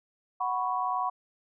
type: chord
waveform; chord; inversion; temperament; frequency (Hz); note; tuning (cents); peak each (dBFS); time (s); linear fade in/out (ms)
sine; F# suspended fourth; none; equal; 740 / 987.8 / 1108.7; F#5 / B5 / C#6; 0 / 0 / 0; -31; 0.4-1.1; 10
effects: none